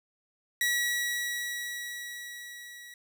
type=tone with level ramp; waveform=sawtooth; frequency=1928 Hz; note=B6; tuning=42 cents flat; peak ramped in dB=-21 to -42 dBFS; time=0.61-2.94 s; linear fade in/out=2 ms; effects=none